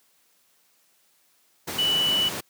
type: tone in noise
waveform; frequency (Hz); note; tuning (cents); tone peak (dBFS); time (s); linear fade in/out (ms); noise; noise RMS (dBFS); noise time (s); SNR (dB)
sine; 2964; F#7; +2; -20; 1.78-2.29; 10; pink; -31; 1.67-2.41; +8
effects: white hiss -64 dBFS RMS until 2.49 s + high-pass 150 Hz 12 dB/octave